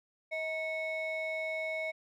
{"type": "ring-modulated tone", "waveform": "triangle", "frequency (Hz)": 784, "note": "G5", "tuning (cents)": 0, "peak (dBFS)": -28, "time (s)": [0.31, 1.92], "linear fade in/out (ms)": 20, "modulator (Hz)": 1420, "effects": []}